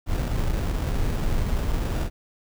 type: noise with sample-and-hold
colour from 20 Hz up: brown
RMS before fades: -24 dBFS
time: 0.06-2.1 s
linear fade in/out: 50 ms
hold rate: 2100 Hz
effects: none